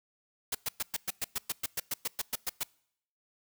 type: noise bursts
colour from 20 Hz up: white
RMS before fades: -32 dBFS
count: 16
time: 0.52-2.634 s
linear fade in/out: 5 ms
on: 29 ms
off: 110 ms
effects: noise-tail reverb RT60 0.7 s tail -25 dB re dry